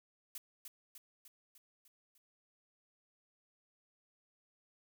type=noise with echo; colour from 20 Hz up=blue; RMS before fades=-45 dBFS; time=0.35-0.38 s; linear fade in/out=2 ms; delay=300 ms; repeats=6; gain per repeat=-4 dB; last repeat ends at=2.18 s; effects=none